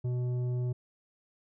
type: tone with tanh clipping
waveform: sine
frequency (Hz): 124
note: B2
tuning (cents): +7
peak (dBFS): -30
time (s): 0.04-0.73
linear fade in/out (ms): 10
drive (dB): 9
effects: none